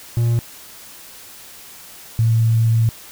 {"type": "tone pair in turn", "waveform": ["triangle", "sine"], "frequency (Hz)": [117.7, 113.51], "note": ["A#2", "A#2"], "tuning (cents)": [17, -46], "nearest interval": "minor second", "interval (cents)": 63, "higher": "first", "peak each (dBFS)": -12, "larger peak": "neither", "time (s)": [[0.17, 0.39], [2.19, 2.89]], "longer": "second", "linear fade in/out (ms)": 0, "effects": ["white hiss -40 dBFS RMS until 3.11 s"]}